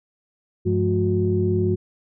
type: tone cluster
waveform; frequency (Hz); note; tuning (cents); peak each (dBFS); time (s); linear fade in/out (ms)
sine; 98.7 / 172.2 / 210.6 / 364; G2 / F3 / G#3 / F#4; +12 / -24 / +24 / -28; -21 / -27 / -26 / -21; 0.65-1.76; 20
effects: tanh soft clip ceiling -7 dBFS